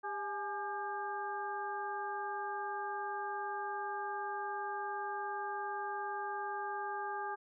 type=harmonic tone with a mistuned harmonic; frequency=400 Hz; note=G4; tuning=35 cents sharp; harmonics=1 / 2 / 3 / 4; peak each=-44 / -39 / -43 / -44 dBFS; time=0.03-7.36 s; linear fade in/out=20 ms; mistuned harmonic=2; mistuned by=+79 cents; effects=none

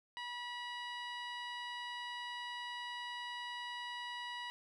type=tone with low-pass filter; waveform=15% pulse; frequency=970 Hz; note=B5; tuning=31 cents flat; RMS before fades=-44 dBFS; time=0.17-4.5 s; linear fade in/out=0 ms; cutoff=4600 Hz; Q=0.79; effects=none

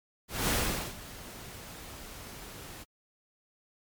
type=noise with ADSR envelope; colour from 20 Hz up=pink; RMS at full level=-27 dBFS; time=0.28-2.85 s; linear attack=210 ms; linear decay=450 ms; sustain=-18 dB; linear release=35 ms; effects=MP3 96 kbps

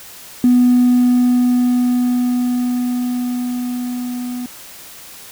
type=tone with level ramp; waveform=triangle; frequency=246.9 Hz; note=B3; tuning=in tune; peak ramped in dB=-4 to -20 dBFS; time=0.44-4.46 s; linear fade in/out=2 ms; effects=tanh soft clip ceiling -5 dBFS + white hiss -37 dBFS RMS until 5.31 s

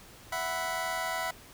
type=chord; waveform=25% pulse; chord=E suspended second; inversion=none; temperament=just; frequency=659.3 / 741.7 / 988.9 Hz; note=E5 / F#5 / B5; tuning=0 / +4 / +2 cents; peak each=-32 dBFS; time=0.32-1.31 s; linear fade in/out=5 ms; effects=pink hiss -52 dBFS RMS until 1.53 s

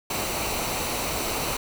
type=noise with comb filter; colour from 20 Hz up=pink; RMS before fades=-28 dBFS; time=0.1-1.57 s; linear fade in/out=5 ms; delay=0.59 ms; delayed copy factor=-0.5; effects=none

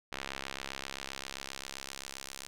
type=tone with band-pass filter sweep; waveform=sawtooth; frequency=67.6 Hz; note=C#2; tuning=43 cents flat; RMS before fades=-43 dBFS; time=0.12-2.47 s; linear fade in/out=0 ms; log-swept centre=2600 to 7000 Hz; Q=0.77; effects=none

